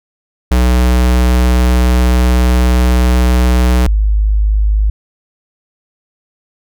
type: tone pair in turn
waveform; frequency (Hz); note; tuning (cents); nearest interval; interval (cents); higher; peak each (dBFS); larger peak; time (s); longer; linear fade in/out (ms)
square / sine; 61.74 / 51.92; B1 / G#1; 0 / 0; minor third; 300; first; -8; neither; 0.51-3.87 / 3.87-4.9; first; 5
effects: none